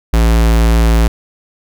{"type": "tone", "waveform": "square", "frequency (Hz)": 56.4, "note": "A1", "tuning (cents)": 44, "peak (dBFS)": -8, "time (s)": [0.13, 1.08], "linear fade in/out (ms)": 5, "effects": []}